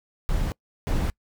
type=noise bursts at uneven times; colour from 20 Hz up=brown; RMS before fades=-24 dBFS; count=2; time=0.29-0.52 / 0.87-1.1 s; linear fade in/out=0 ms; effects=noise-tail reverb RT60 0.1 s tail -25 dB re dry